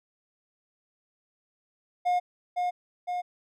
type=tone with echo; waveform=triangle; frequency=716 Hz; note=F5; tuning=43 cents sharp; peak=-20 dBFS; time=2.05-2.2 s; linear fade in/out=20 ms; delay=510 ms; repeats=2; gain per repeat=-3 dB; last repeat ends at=3.22 s; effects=none